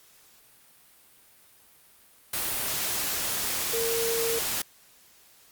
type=tone in noise; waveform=sine; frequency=460 Hz; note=A#4; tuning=23 cents flat; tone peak=-27 dBFS; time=3.73-4.39 s; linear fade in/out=5 ms; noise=white; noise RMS=-29 dBFS; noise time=2.33-4.62 s; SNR=-1 dB; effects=white hiss -57 dBFS RMS until 5.51 s + Opus 48 kbps